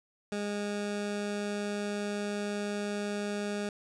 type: tone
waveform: 20% pulse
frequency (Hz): 205.5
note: G#3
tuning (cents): -18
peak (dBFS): -27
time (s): 0.32-3.69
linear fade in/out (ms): 2
effects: resampled to 22050 Hz